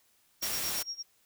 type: tone with tremolo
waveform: sine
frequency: 5588 Hz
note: F8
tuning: in tune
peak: -33 dBFS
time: 0.41-1.03 s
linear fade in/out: 20 ms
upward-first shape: sine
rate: 8.6 Hz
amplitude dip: 90%
type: noise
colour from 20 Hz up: white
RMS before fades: -34 dBFS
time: 0.42-0.83 s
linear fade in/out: 10 ms
effects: white hiss -68 dBFS RMS until 1.25 s